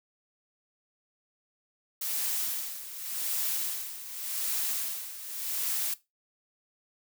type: noise with tremolo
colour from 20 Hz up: blue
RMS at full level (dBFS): -30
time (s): 2.01-5.94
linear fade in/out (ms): 5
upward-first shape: sine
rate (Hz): 0.87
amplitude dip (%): 75
effects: noise-tail reverb RT60 0.2 s tail -17 dB re dry